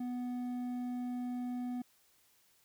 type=tone with hard clipping; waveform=triangle; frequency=246.9 Hz; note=B3; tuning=in tune; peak=-37 dBFS; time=0-1.82 s; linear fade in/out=5 ms; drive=9 dB; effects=white hiss -69 dBFS RMS until 2.64 s